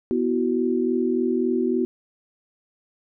sine chord, B suspended fourth, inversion none, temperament equal with one note detuned, 246.9 / 329.6 / 373 Hz, B3 / E4 / F#4, 0 / 0 / +14 cents, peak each -23 / -26 / -23 dBFS, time 0.11-1.85 s, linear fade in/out 0 ms, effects none

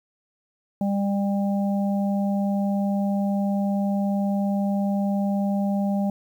harmonic tone, 199.4 Hz, G3, 30 cents sharp, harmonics 1 / 3 / 4, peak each -21 / -31 / -33 dBFS, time 0.81-6.1 s, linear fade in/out 2 ms, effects 9-bit

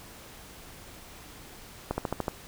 slowing click train, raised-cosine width 1 ms, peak -14 dBFS, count 6, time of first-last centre 1.91-2.282 s, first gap 70 ms, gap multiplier 1.03, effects pink hiss -48 dBFS RMS until 2.47 s

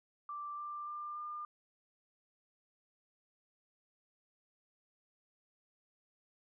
sine tone with pitch steps, 1174.7 / 1184.2 / 1193.9 / 1203.5 Hz, D6 / D6 / D6 / D6, 0 / +14 / +28 / +42 cents, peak -40 dBFS, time 0.29-1.45 s, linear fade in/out 2 ms, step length 290 ms, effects none

